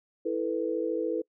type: chord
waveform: sine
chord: E suspended fourth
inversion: none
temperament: equal with one note detuned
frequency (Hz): 328.1 / 440 / 493.9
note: E4 / A4 / B4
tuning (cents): -8 / 0 / 0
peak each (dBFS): -31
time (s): 0.25-1.22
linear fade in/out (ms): 10
effects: noise-tail reverb RT60 0.1 s tail -24 dB re dry